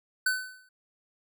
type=tone with exponential decay; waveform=square; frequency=1511 Hz; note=F#6; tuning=36 cents sharp; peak=-22 dBFS; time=0.26-0.69 s; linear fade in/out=5 ms; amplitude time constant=92 ms; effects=none